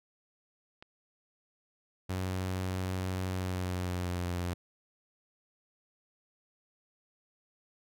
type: click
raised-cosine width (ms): 0.3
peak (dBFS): -32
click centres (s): 0.825
type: tone with pitch glide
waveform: sawtooth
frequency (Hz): 93 to 88.34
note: F#2 to F2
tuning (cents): +9 to +20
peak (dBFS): -28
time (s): 2.09-4.54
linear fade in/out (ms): 10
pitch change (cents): -89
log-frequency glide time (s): 3.31-4.27
effects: none